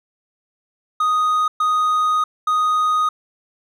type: tone bursts at uneven times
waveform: triangle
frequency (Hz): 1244.5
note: D#6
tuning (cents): 0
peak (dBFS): -13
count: 3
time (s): 1-1.48 / 1.6-2.24 / 2.47-3.09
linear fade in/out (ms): 5
effects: none